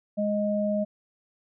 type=tone pair together; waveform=sine; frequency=207.7 / 622.4 Hz; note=G#3 / D#5; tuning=0 / 0 cents; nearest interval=octave + perfect fifth; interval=1900 cents; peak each=-26 dBFS; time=0.17-0.85 s; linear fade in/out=20 ms; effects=none